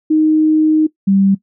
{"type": "tone pair in turn", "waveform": "sine", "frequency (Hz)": [311.1, 195.36], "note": ["D#4", "G3"], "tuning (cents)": [0, -6], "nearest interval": "minor sixth", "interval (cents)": 806, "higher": "first", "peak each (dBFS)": -8, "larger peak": "neither", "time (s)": [[0.1, 0.87], [1.07, 1.35]], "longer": "first", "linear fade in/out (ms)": 10, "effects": ["noise-tail reverb RT60 0.1 s tail -18 dB re dry"]}